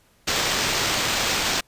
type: noise with sample-and-hold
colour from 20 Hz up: white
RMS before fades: -23 dBFS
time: 0.27-1.61 s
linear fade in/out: 10 ms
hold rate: 11025 Hz
effects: pink hiss -60 dBFS RMS until 1.67 s + resampled to 32000 Hz